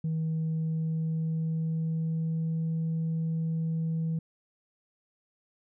sine tone with pitch glide, 160 to 162.23 Hz, D#3 to E3, +49 to -27 cents, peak -25 dBFS, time 0.04-4.19 s, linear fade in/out 5 ms, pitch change +24 cents, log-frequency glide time 0.54-2.7 s, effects tanh soft clip ceiling -25 dBFS

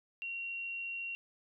sine tone, 2747 Hz, F7, 29 cents flat, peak -37 dBFS, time 0.22-1.15 s, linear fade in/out 0 ms, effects none

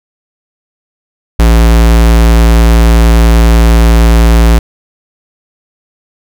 square tone, 56.9 Hz, A#1, 41 cents flat, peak -3 dBFS, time 1.39-4.59 s, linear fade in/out 5 ms, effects none

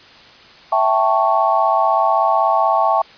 sine chord, A dominant seventh, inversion second, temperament equal, 659.3 / 784 / 880 / 1108.7 Hz, E5 / G5 / A5 / C#6, 0 / 0 / 0 / 0 cents, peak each -18 dBFS, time 0.72-3.02 s, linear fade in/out 5 ms, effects white hiss -43 dBFS RMS until 3.17 s + resampled to 11025 Hz

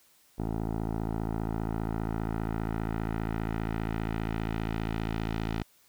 10% pulse tone with low-pass filter sweep, 55 Hz, A1, in tune, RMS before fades -32 dBFS, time 0.38-5.63 s, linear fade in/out 10 ms, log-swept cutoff 740 to 3800 Hz, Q 1, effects white hiss -63 dBFS RMS until 5.88 s

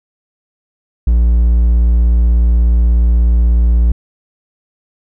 triangle tone, 58.27 Hz, A#1, in tune, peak -5 dBFS, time 1.07-3.92 s, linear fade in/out 5 ms, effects none

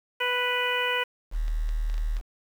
harmonic tone, 493.9 Hz, B4, in tune, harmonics 1 / 2 / 3 / 4 / 5 / 6, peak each -31 / -31 / -31 / -31 / -31 / -31 dBFS, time 0.2-1.04 s, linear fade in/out 10 ms
sine tone, 38.73 Hz, D#1, 7 cents flat, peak -24 dBFS, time 1.31-2.22 s, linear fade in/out 50 ms
clicks, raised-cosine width 0.2 ms, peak -27 dBFS, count 6, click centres 1.481 / 1.691 / 1.899 / 1.942 / 1.98 / 2.168 s
effects 8-bit

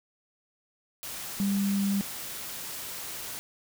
sine tone in noise, 198.9 Hz, G3, 25 cents sharp, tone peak -24 dBFS, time 1.4-2.01 s, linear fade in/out 0 ms, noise white, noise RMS -38 dBFS, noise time 1.03-3.39 s, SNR +11 dB, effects none

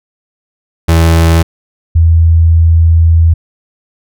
35% pulse / sine tone pair in turn, 82.41 / 82.41 Hz, E2 / E2, 0 / 0 cents, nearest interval unison, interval 0 cents, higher neither, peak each -3 dBFS, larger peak neither, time 0.88-1.43 / 1.95-3.34 s, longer second, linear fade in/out 10 ms, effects none

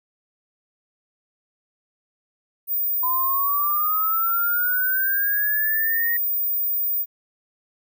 sine tone, 14990 Hz, A#9, 8 cents sharp, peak -20 dBFS, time 2.67-7.06 s, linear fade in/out 50 ms
sine linear sweep, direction up, 998 to 1878 Hz, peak -23 dBFS, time 3.03-6.17 s, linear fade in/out 5 ms
effects none

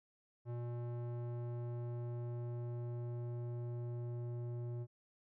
square tone with low-pass filter sweep, 120 Hz, B2, 49 cents flat, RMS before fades -42 dBFS, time 0.45-4.87 s, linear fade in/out 50 ms, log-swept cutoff 810 to 490 Hz, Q 0.73, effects none

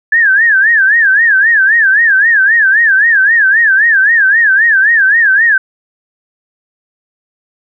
sine tone with vibrato, 1695 Hz, G#6, 35 cents sharp, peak -5 dBFS, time 0.12-5.58 s, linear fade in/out 5 ms, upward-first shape sine, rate 3.8 Hz, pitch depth 180 cents each way, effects none

